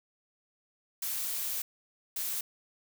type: noise bursts at uneven times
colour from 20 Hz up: blue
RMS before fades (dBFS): -34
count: 2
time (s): 1.02-1.62 / 2.16-2.41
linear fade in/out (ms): 5
effects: none